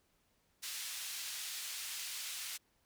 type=band-pass noise; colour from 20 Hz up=pink; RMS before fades=-43 dBFS; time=0.62-2.58 s; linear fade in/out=20 ms; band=2800 to 14000 Hz; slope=12 dB/octave; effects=pink hiss -75 dBFS RMS until 2.85 s